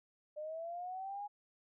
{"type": "linear sweep", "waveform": "sine", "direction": "up", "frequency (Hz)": [597, 830.6], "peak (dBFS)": -40, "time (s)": [0.36, 1.28], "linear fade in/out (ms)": 20, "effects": []}